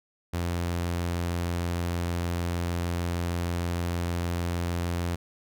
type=tone; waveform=sawtooth; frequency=86.5 Hz; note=F2; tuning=16 cents flat; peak=-23 dBFS; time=0.33-5.16 s; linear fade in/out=10 ms; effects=none